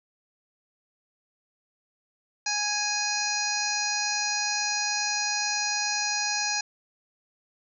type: harmonic tone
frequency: 830.6 Hz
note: G#5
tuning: in tune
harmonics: 1 / 2 / 3 / 5 / 6 / 7 / 8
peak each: -33 / -33 / -33 / -33 / -33 / -33 / -33 dBFS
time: 2.46-6.61 s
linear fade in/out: 5 ms
effects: none